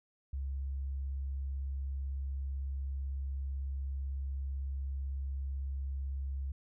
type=tone with vibrato; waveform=sine; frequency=68 Hz; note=C#2; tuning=33 cents flat; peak=-34 dBFS; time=0.33-6.52 s; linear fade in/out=5 ms; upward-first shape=sine; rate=18 Hz; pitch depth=8 cents each way; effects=none